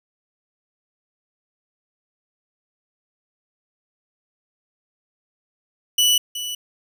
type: tone with echo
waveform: sawtooth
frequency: 2960 Hz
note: F#7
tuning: in tune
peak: -11 dBFS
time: 5.98-6.18 s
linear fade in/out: 5 ms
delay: 370 ms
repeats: 1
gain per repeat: -12 dB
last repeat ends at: 6.55 s
effects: none